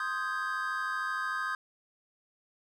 triangle chord, Ab major seventh, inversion first, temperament equal with one note detuned, 1049.5 / 1244.5 / 1568 / 1661.2 Hz, C6 / Eb6 / G6 / Ab6, +5 / 0 / 0 / 0 cents, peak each -37 / -33 / -33 / -38 dBFS, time 0-1.55 s, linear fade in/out 2 ms, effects none

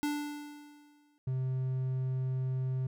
square tone with exponential decay, 293.7 Hz, D4, in tune, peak -29 dBFS, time 0.03-1.18 s, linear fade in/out 0 ms, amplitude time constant 250 ms
triangle tone, 130 Hz, C3, 11 cents flat, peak -28 dBFS, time 1.27-2.87 s, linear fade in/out 5 ms
effects none

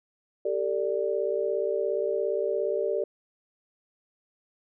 sine chord, G suspended second, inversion none, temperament equal with one note detuned, 392 / 449.2 / 587.3 Hz, G4 / A4 / D5, 0 / +36 / 0 cents, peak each -29 dBFS, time 0.45-3.04 s, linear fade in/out 5 ms, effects none

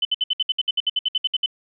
sine tone bursts, 3030 Hz, F#7, 40 cents sharp, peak -17 dBFS, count 16, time 0.02-1.461 s, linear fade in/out 5 ms, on 31 ms, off 63 ms, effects none

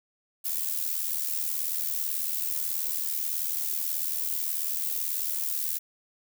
violet noise with amplitude modulation, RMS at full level -27 dBFS, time 0.44-5.79 s, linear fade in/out 20 ms, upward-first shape sine, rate 78.3 Hz, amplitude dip 65%, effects none

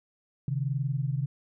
sine tone pair together, 131.89 / 153 Hz, C3 / D#3, +14 / -29 cents, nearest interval minor third, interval 257 cents, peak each -28 / -31 dBFS, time 0.48-1.26 s, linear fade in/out 2 ms, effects none

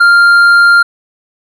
sine tone with hard clipping, 1396.9 Hz, F6, in tune, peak -4 dBFS, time 0-0.83 s, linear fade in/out 10 ms, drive 4 dB, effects none

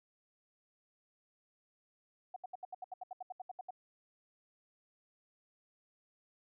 sine tone bursts, 740 Hz, F#5, in tune, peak -40 dBFS, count 15, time 2.34-3.707 s, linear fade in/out 5 ms, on 23 ms, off 73 ms, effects none

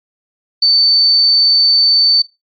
sine tone, 4539 Hz, C#8, 40 cents sharp, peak -8 dBFS, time 0.62-2.22 s, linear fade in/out 5 ms, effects noise-tail reverb RT60 0.2 s tail -18 dB re dry + AAC 48 kbps

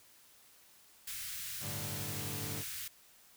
white band-stop noise, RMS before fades -42 dBFS, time 1.07-2.88 s, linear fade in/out 5 ms, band 140 to 1500 Hz, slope 24 dB/octave
sawtooth chord, G suspended second, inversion none, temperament equal, 98 / 110 / 146.83 Hz, G2 / A2 / D3, 0 / 0 / 0 cents, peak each -41 / -42 / -40 dBFS, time 1.6-2.64 s, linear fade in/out 50 ms
effects white hiss -62 dBFS RMS until 3.36 s

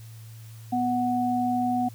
sine tone pair together, 246.9 / 739.9 Hz, B3 / F#5, 0 / 0 cents, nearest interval octave + perfect fifth, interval 1900 cents, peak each -25 dBFS, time 0.72-1.89 s, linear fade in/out 10 ms, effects added 112 Hz sine -41 dBFS peak until 1.94 s + white hiss -54 dBFS RMS until 1.94 s

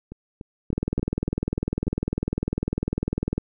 two click trains, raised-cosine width 3 ms, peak -10 / -23 dBFS, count 54 / 7, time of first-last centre 0.73-3.38 / 0.12-1.869 s, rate 20 / 3.43 Hz, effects none

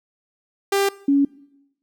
sawtooth / sine tone pair in turn, 396.4 / 280.3 Hz, G4 / C#4, +19 / +19 cents, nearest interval tritone, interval 600 cents, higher first, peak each -13 dBFS, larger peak neither, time 0.72-0.89 / 1.08-1.25 s, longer neither, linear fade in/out 5 ms, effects noise-tail reverb RT60 0.9 s tail -22 dB re dry

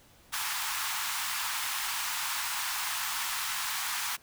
pink high-pass noise, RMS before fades -33 dBFS, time 0.32-4.17 s, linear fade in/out 20 ms, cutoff 860 Hz, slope 48 dB/octave, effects pink hiss -59 dBFS RMS until 4.22 s

